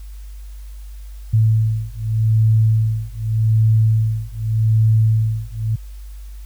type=beating tone pair; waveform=sine; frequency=110 / 110.84 Hz; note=A2 / A2; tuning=0 / +13 cents; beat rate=0.84 Hz; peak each=-16 dBFS; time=1.33-5.76 s; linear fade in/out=10 ms; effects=added 50 Hz sine -31 dBFS peak until 6.45 s + white hiss -52 dBFS RMS until 6.45 s